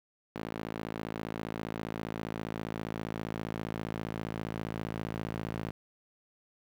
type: tone with high-pass filter sweep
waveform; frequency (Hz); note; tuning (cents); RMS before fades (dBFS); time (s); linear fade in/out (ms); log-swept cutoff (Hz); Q
sawtooth; 55; A1; 0; -38; 0.35-5.71; 0; 220 to 140; 1
effects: low-pass 3000 Hz 12 dB/octave + 9-bit